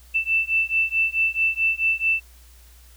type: beating tone pair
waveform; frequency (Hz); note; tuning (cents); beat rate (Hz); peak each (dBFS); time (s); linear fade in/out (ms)
sine; 2657 / 2661.6; E7 / E7; +13 / +16; 4.6; -22; 0.14-2.21; 20
effects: added 60 Hz sine -47 dBFS peak until 2.96 s + white hiss -54 dBFS RMS until 2.96 s